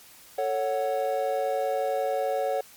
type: chord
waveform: triangle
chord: F# minor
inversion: first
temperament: just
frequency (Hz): 444 / 555 / 740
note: A4 / C#5 / F#5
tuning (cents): +16 / +2 / 0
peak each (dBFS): -29 / -25 / -27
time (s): 0.38-2.61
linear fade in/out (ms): 5
effects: white hiss -51 dBFS RMS until 2.76 s + MP3 96 kbps